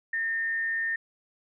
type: tone with frequency modulation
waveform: sine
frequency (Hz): 1821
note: A#6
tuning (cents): -41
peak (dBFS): -26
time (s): 0.13-0.96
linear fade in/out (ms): 5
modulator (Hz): 177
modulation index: 0.21
effects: none